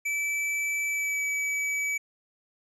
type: tone with pitch glide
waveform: square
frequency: 2312 to 2288 Hz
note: D7 to D7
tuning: -28 to -46 cents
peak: -27 dBFS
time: 0.05-1.98 s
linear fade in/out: 10 ms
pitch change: -18 cents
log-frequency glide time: 0.88-1.22 s
effects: low-pass 11000 Hz 12 dB/octave